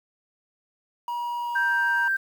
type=tone with pitch glide; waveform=triangle; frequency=957 to 947.1 Hz; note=A#5 to A#5; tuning=+45 to +27 cents; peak=-25 dBFS; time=1.08-2.08 s; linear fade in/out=2 ms; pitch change=-18 cents; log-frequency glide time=1.4-1.8 s
type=tone; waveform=sine; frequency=1573 Hz; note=G6; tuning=6 cents sharp; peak=-21 dBFS; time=1.55-2.17 s; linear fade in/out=10 ms
effects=8-bit